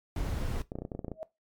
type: noise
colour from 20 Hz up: brown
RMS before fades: -32 dBFS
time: 0.16-0.62 s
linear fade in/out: 2 ms
type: clicks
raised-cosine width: 2 ms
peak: -23 dBFS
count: 11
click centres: 0.719 / 0.755 / 0.787 / 0.82 / 0.851 / 0.918 / 0.95 / 0.992 / 1.046 / 1.082 / 1.117 s
type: tone with exponential growth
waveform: sine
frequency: 636 Hz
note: D#5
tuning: 38 cents sharp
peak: -31 dBFS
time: 1.12-1.23 s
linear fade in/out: 0 ms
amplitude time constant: 22 ms
effects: noise-tail reverb RT60 0.2 s tail -18 dB re dry + MP3 96 kbps